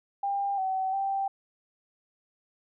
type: tone with pitch steps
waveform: sine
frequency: 798 / 760 / 783 Hz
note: G5 / F#5 / G5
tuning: +31 / +46 / -2 cents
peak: -26 dBFS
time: 0.23-1.28 s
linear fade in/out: 5 ms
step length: 350 ms
effects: none